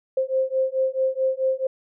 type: beating tone pair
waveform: sine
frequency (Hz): 523.3 / 527.9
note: C5 / C5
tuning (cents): 0 / +15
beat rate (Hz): 4.6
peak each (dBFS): -23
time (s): 0.17-1.67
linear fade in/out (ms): 5
effects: none